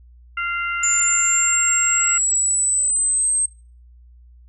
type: harmonic tone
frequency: 693 Hz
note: F5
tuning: 14 cents flat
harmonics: 2 / 3 / 4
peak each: -23 / -27 / -29 dBFS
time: 0.37-2.18 s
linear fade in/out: 5 ms
type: exponential sweep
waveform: sine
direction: up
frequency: 7100 to 8372 Hz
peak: -16 dBFS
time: 0.83-3.46 s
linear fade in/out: 5 ms
effects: noise-tail reverb RT60 0.4 s tail -26 dB re dry + added 60 Hz sine -44 dBFS peak until 4.48 s